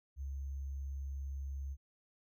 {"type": "tone with sample-and-hold", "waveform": "sine", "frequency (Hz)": 68.7, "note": "C#2", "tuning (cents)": -15, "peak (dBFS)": -38, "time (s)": [0.16, 1.77], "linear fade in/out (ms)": 50, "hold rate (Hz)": 6300, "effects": []}